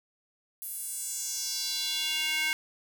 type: tone with high-pass filter sweep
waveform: square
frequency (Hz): 311.1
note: D#4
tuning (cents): 0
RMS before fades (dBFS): -32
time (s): 0.62-2.53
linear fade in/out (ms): 0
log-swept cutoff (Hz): 12000 to 2000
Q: 2.7
effects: none